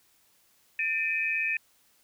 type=tone cluster; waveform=sine; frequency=1796 / 2359 / 2519 Hz; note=A6 / D7 / D#7; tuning=+35 / +7 / +21 cents; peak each=-32 / -32 / -28 dBFS; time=0.79-1.57 s; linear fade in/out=2 ms; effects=white hiss -65 dBFS RMS until 2.03 s